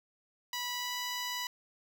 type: tone with pitch glide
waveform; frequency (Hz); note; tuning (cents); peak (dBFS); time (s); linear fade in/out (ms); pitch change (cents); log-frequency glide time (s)
10% pulse; 980 to 985.7; B5 to B5; -14 to -4; -26; 0.53-1.47; 2; +10; 0.68-0.96
effects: none